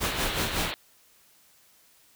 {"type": "noise with tremolo", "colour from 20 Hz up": "pink", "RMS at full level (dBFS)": -27, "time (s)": [0, 0.72], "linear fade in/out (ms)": 20, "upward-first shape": "sine", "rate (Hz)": 5.4, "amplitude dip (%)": 70}
{"type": "band-pass noise", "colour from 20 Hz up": "white", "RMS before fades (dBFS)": -34, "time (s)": [0.04, 0.74], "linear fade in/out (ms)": 0, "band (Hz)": [290, 4300], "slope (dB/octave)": 96}
{"effects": ["white hiss -60 dBFS RMS until 2.15 s"]}